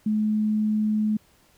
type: tone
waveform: sine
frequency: 213.9 Hz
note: A3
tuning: 49 cents flat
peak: -20 dBFS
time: 0.06-1.17 s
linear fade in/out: 5 ms
effects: pink hiss -60 dBFS RMS until 1.57 s